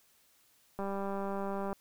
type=click train; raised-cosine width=1 ms; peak=-24 dBFS; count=186; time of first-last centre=0.79-1.729 s; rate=197 Hz; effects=white hiss -67 dBFS RMS until 1.8 s